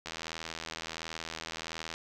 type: click train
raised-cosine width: 0.2 ms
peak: -20 dBFS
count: 154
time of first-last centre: 0.06-1.94 s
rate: 81.4 Hz
effects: none